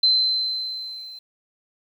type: tone with level ramp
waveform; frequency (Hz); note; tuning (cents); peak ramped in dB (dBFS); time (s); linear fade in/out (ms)
sine; 4079; C8; -45; -13 to -37; 0.03-1.19; 5
effects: 9-bit